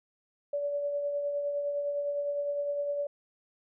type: tone with tremolo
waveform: sine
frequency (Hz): 575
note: D5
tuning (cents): -37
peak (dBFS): -27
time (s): 0.53-3.07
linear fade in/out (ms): 5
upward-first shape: triangle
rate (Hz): 9.8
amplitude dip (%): 40
effects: none